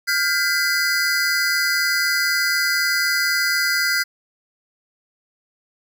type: tone cluster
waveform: square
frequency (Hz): 1415 / 1579 / 2011 / 4885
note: F6 / G6 / B6 / D#8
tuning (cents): +22 / +12 / +31 / -33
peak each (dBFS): -24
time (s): 0.07-4.04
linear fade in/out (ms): 20
effects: none